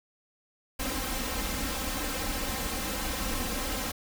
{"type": "noise with comb filter", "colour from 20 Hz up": "pink", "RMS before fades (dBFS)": -32, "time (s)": [0.79, 3.92], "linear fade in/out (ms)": 10, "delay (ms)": 3.8, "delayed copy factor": 1, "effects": []}